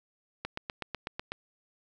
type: click train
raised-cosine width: 0.3 ms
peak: -18 dBFS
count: 8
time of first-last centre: 0.45-1.32 s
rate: 8.05 Hz
effects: none